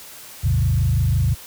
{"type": "tone with frequency modulation", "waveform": "sine", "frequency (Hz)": 101, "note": "G#2", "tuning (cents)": -48, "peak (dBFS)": -15, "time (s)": [0.43, 1.35], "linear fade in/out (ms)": 20, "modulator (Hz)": 25.8, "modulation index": 1.5, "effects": ["white hiss -40 dBFS RMS until 1.46 s"]}